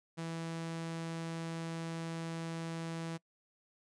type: tone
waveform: sawtooth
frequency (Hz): 164.81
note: E3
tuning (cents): 0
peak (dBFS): -34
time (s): 0.17-3.18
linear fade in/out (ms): 20
effects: noise-tail reverb RT60 0.1 s tail -24 dB re dry + resampled to 22050 Hz